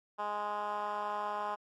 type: tone with band-pass filter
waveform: 10% pulse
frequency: 207.7 Hz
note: G#3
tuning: in tune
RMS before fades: -36 dBFS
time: 0.18-1.56 s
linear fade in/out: 20 ms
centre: 970 Hz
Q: 2.4
effects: AAC 64 kbps